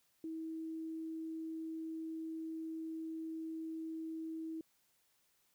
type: tone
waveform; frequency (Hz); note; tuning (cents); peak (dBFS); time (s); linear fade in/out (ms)
sine; 322; E4; -41; -40; 0.24-4.61; 2
effects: white hiss -75 dBFS RMS until 5.54 s